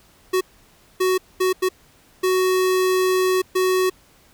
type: tone bursts at uneven times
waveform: square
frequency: 371.5 Hz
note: F#4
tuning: 7 cents sharp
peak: -17 dBFS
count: 6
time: 0.33-0.41 / 1-1.18 / 1.4-1.53 / 1.62-1.69 / 2.23-3.42 / 3.55-3.9 s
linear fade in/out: 10 ms
effects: pink hiss -54 dBFS RMS until 4.33 s